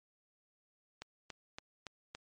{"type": "click train", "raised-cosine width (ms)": 0.2, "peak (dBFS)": -26, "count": 5, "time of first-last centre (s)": [1.02, 2.15], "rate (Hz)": 3.54, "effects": ["MP3 48 kbps"]}